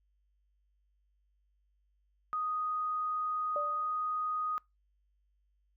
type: tone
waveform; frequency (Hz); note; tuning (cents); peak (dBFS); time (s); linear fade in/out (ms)
sine; 1244.5; D#6; 0; -31; 2.33-4.58; 0
type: tone with exponential decay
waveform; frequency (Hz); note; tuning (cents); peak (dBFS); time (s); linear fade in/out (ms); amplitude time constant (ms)
sine; 587.3; D5; 0; -31; 3.56-3.98; 1; 90
effects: noise-tail reverb RT60 0.2 s tail -24 dB re dry + added 50 Hz sine -70 dBFS peak until 5.76 s